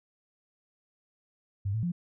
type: tone with pitch steps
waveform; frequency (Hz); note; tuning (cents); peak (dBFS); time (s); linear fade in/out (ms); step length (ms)
sine; 99.1 / 111.2 / 174.4; G2 / A2 / F3; +19 / +19 / -2; -27; 1.65-1.92; 10; 90
effects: none